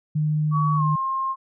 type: tone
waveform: sine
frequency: 152.4 Hz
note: D#3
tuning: 36 cents flat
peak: -19 dBFS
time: 0.15-0.96 s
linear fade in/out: 10 ms
type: tone with pitch glide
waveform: sine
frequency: 1128 to 1064.7 Hz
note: C#6 to C6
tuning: +30 to +30 cents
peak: -22 dBFS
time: 0.51-1.36 s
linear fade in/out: 50 ms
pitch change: -100 cents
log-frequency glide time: 0.76-0.83 s
effects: none